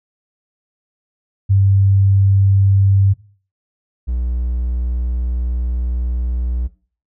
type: tone pair in turn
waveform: sine / triangle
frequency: 98 / 60.9 Hz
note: G2 / B1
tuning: 0 / -24 cents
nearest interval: minor sixth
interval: 824 cents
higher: first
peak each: -9 / -15 dBFS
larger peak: first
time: 1.49-3.14 / 4.07-6.68 s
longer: second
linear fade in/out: 20 ms
effects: noise-tail reverb RT60 0.4 s tail -18 dB re dry